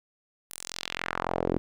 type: tone with band-pass filter sweep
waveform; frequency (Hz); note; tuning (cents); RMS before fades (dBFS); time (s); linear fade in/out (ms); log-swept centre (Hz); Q
sawtooth; 43.65; F1; 0; -32; 0.5-1.58; 0; 12000 to 310; 1.8
effects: none